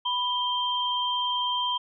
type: tone pair together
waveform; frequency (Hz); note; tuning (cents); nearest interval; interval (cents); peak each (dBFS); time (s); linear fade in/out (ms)
sine; 989 / 3159; B5 / G7; +2 / +13; octave + minor sixth; 2011; -27; 0.05-1.78; 10
effects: none